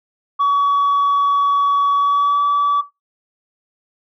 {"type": "tone with pitch glide", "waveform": "sine", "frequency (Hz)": [1132, 1149.8], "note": ["C#6", "D6"], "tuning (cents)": [36, -37], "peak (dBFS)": -10, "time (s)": [0.39, 2.82], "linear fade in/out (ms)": 20, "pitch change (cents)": 27, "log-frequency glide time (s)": [1.95, 2.43], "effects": ["noise-tail reverb RT60 0.2 s tail -17 dB re dry", "tanh soft clip ceiling -11 dBFS"]}